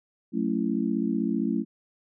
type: chord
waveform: sine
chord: F# minor seventh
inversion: none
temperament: just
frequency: 185 / 222 / 277.5 / 333 Hz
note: F#3 / A3 / C#4 / E4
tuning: 0 / +16 / +2 / +18 cents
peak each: -31 / -27 / -29 / -31 dBFS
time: 0.32-1.65 s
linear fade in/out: 50 ms
effects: none